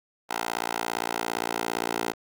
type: tone with high-pass filter sweep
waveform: 10% pulse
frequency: 57.5 Hz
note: A#1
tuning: 23 cents flat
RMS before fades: -30 dBFS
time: 0.29-2.13 s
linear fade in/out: 20 ms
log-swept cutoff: 710 to 470 Hz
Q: 1.3
effects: Opus 48 kbps